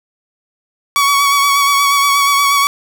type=tone with vibrato; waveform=sawtooth; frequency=1126 Hz; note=C#6; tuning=27 cents sharp; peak=-6 dBFS; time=0.96-2.67 s; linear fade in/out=0 ms; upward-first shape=sine; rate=8.4 Hz; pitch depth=25 cents each way; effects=none